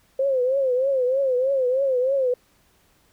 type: tone with vibrato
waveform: sine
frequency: 523.3 Hz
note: C5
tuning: in tune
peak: -18 dBFS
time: 0.19-2.34 s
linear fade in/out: 5 ms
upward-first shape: triangle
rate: 3.2 Hz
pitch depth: 120 cents each way
effects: pink hiss -61 dBFS RMS until 3.12 s